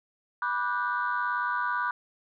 sine chord, G major seventh, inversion first, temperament just, 980 / 1176 / 1470 / 1568 Hz, B5 / D6 / F#6 / G6, -14 / +2 / -12 / 0 cents, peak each -30 / -31 / -30 / -35 dBFS, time 0.42-1.91 s, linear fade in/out 2 ms, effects tanh soft clip ceiling -18 dBFS

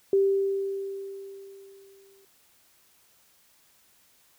sine tone with exponential decay, 392 Hz, G4, in tune, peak -17 dBFS, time 0.13-2.25 s, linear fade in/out 2 ms, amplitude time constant 460 ms, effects white hiss -62 dBFS RMS until 4.38 s

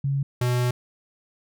sine / square tone pair in turn, 138.59 / 123.47 Hz, C#3 / B2, 0 / 0 cents, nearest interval major second, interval 200 cents, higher first, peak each -21 dBFS, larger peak neither, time 0.04-0.23 / 0.41-0.71 s, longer second, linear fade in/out 5 ms, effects none

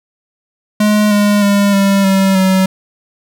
square tone with pitch steps, 210.4 / 206 / 201.6 / 197.33 / 193.16 / 189.08 Hz, G#3 / G#3 / G3 / G3 / G3 / F#3, +23 / -14 / +49 / +12 / -25 / +38 cents, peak -9 dBFS, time 0.8-2.66 s, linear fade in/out 5 ms, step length 310 ms, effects none

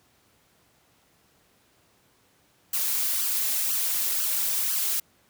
blue noise with flanger, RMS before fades -26 dBFS, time 2.73-5 s, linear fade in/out 5 ms, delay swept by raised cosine 0.65 to 4.85 ms, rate 2 Hz, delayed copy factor +0.7, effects pink hiss -63 dBFS RMS until 5.29 s + high-pass 80 Hz 12 dB/octave

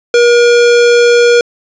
square tone, 477.4 Hz, A#4, 41 cents sharp, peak -5 dBFS, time 0.14-1.41 s, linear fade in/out 2 ms, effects resampled to 16000 Hz + 7-bit

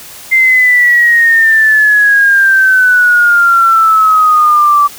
sine exponential sweep, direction down, 2093 to 1155 Hz, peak -4 dBFS, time 0.31-4.88 s, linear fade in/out 20 ms, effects white hiss -31 dBFS RMS until 4.98 s

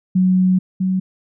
sine tone pair in turn, 185 / 187.15 Hz, F#3 / F#3, 0 / +20 cents, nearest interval unison, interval 20 cents, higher second, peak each -11 / -15 dBFS, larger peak first, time 0.15-0.59 / 0.8-1 s, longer first, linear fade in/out 10 ms, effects none

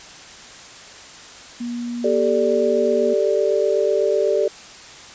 sine tone, 239.5 Hz, A#3, 47 cents sharp, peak -24 dBFS, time 1.6-3.14 s, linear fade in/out 10 ms
sine chord, G suspended second, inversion none, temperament equal, 392 / 440 / 587.3 Hz, G4 / A4 / D5, 0 / 0 / 0 cents, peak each -20 dBFS, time 2.04-4.48 s, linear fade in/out 5 ms
effects white hiss -40 dBFS RMS until 5.14 s + resampled to 16000 Hz

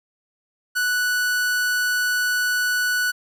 45% pulse tone, 1480 Hz, F#6, in tune, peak -19 dBFS, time 0.75-3.12 s, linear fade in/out 20 ms, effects none

